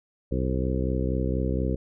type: harmonic tone with a mistuned harmonic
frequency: 64.2 Hz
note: C2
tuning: 32 cents flat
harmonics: 1 / 2 / 3 / 4 / 5 / 6 / 7 / 8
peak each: -27 / -30 / -32 / -33 / -34 / -35 / -35 / -36 dBFS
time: 0.31-1.76 s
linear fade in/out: 10 ms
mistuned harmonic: 8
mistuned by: +39 cents
effects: none